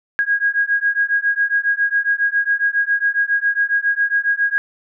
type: beating tone pair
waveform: sine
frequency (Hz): 1636 / 1643.3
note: G#6 / G#6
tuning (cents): -26 / -19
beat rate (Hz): 7.3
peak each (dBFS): -18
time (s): 0.19-4.58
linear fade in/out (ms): 0
effects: none